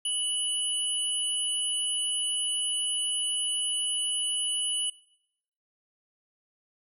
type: tone pair together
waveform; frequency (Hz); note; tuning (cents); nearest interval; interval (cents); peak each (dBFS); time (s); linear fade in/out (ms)
sine; 2960 / 9896; F#7 / D#9; 0 / -10; octave + major sixth; 2090; -29 / -29; 0.05-4.9; 5
effects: noise-tail reverb RT60 0.8 s tail -22 dB re dry